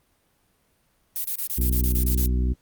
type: noise bursts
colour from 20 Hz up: violet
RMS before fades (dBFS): -27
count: 10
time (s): 1.16-2.26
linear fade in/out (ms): 0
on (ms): 83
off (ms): 30
type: harmonic tone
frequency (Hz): 62.2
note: B1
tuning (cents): +13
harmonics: 1 / 2 / 3 / 4 / 5 / 6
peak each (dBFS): -20 / -32 / -33 / -33 / -39 / -39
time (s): 1.57-2.54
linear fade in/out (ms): 20
effects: pink hiss -66 dBFS RMS until 2.61 s + Opus 32 kbps